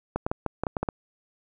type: clicks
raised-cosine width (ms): 1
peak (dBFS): -12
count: 9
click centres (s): 0.16 / 0.265 / 0.315 / 0.463 / 0.636 / 0.668 / 0.768 / 0.83 / 0.888
effects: none